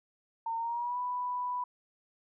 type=tone with pitch glide; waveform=sine; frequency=912 to 988.8 Hz; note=A#5 to B5; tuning=-38 to +2 cents; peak=-31 dBFS; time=0.46-1.64 s; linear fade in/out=5 ms; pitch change=+140 cents; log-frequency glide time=0.57-0.98 s; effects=none